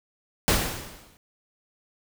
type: noise with exponential decay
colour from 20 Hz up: pink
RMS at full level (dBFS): -19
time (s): 0.48-1.17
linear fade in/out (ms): 0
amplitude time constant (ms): 150
effects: none